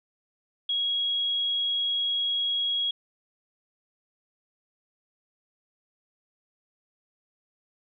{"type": "tone", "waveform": "sine", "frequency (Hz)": 3310, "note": "G#7", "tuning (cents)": -6, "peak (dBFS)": -24, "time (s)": [0.69, 2.91], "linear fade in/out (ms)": 5, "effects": []}